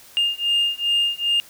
sine beating tone pair, 2818 / 2820.5 Hz, F7 / F7, +15 / +16 cents, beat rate 2.5 Hz, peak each -20 dBFS, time 0.17-1.4 s, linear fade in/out 0 ms, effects tanh soft clip ceiling -13 dBFS + white hiss -47 dBFS RMS until 1.49 s

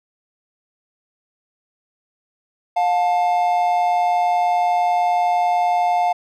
triangle tone pair together, 710.9 / 880 Hz, F5 / A5, +31 / 0 cents, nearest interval major third, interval 369 cents, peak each -14 / -20 dBFS, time 2.76-6.13 s, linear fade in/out 10 ms, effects none

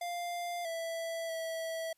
square tone with pitch steps, 698 / 661 / 653 Hz, F5 / E5 / E5, -1 / +5 / -17 cents, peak -36 dBFS, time 0.01-1.93 s, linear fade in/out 5 ms, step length 640 ms, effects white hiss -75 dBFS RMS until 1.97 s + resampled to 32000 Hz

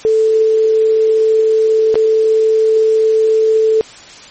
sine tone with dropouts, 440 Hz, A4, in tune, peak -8 dBFS, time 0.05-3.81 s, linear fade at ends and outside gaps 0 ms, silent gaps 1.943-1.955 s, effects white hiss -36 dBFS RMS until 4.3 s + MP3 32 kbps

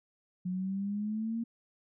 sine exponential sweep, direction up, 180 to 233.1 Hz, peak -31 dBFS, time 0.45-1.44 s, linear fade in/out 10 ms, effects none

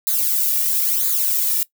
violet noise with flanger, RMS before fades -19 dBFS, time 0.07-1.63 s, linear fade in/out 0 ms, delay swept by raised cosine 0.35 to 1.95 ms, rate 1 Hz, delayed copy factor -0.85, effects noise-tail reverb RT60 0.1 s tail -19 dB re dry

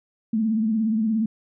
sine tone with vibrato, 220 Hz, A3, in tune, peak -19 dBFS, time 0.33-1.26 s, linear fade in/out 5 ms, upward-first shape triangle, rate 17 Hz, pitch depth 88 cents each way, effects none

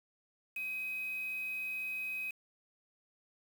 sine tone with quantisation, 2526 Hz, D#7, 26 cents sharp, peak -36 dBFS, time 0.56-2.31 s, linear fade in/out 5 ms, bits 8, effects none

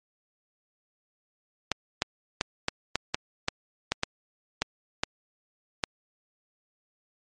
clicks, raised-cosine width 0.2 ms, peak -7 dBFS, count 12, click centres 1.717 / 2.021 / 2.411 / 2.684 / 2.956 / 3.145 / 3.484 / 3.92 / 4.034 / 4.62 / 5.035 / 5.838 s, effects MP3 48 kbps

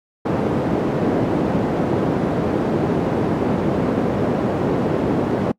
white band-pass noise, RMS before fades -19 dBFS, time 0.25-5.52 s, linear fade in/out 10 ms, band 130 to 390 Hz, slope 12 dB/octave, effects noise-tail reverb RT60 0.1 s tail -25 dB re dry + MP3 96 kbps

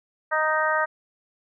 harmonic tone, 311 Hz, D#4, 1 cent flat, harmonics 2 / 3 / 4 / 5 / 6, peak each -26 / -27 / -26 / -26 / -28 dBFS, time 0.31-0.86 s, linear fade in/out 20 ms, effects none

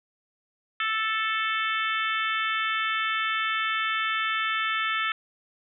harmonic tone, 440 Hz, A4, in tune, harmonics 3 / 4 / 5 / 6 / 7 / 8, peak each -28 / -30 / -32 / -34 / -35 / -36 dBFS, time 0.8-5.12 s, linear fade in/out 2 ms, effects none

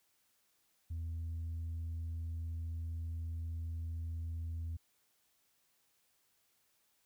sine tone, 82.41 Hz, E2, in tune, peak -35 dBFS, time 0.9-4.77 s, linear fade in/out 10 ms, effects tanh soft clip ceiling -36 dBFS + white hiss -75 dBFS RMS until 7.05 s

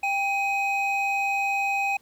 triangle tone pair together, 793 / 2518 Hz, G5 / D#7, +20 / +20 cents, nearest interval octave + minor sixth, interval 2000 cents, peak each -23 dBFS, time 0.03-1.97 s, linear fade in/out 5 ms, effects tanh soft clip ceiling -15 dBFS + pink hiss -61 dBFS RMS until 2.01 s

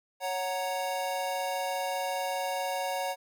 square chord, F# major, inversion second, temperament equal, 554.4 / 740 / 932.3 Hz, C#5 / F#5 / A#5, 0 / 0 / 0 cents, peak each -35 / -34 / -37 dBFS, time 0.2-3.16 s, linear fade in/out 50 ms, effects none

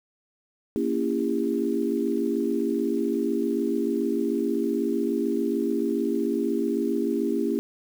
sine chord, A# diminished seventh, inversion none, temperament just, 233.1 / 279.7 / 335.6 / 402.8 Hz, A#3 / C#4 / E4 / G4, 0 / +16 / +31 / +47 cents, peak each -28 dBFS, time 0.76-7.59 s, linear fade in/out 0 ms, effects 8-bit

